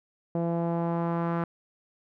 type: tone with low-pass filter sweep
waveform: sawtooth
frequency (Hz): 168.9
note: E3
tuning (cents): +42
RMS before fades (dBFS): -28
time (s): 0.35-1.44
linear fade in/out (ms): 2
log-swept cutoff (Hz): 630 to 1300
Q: 1.9
effects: none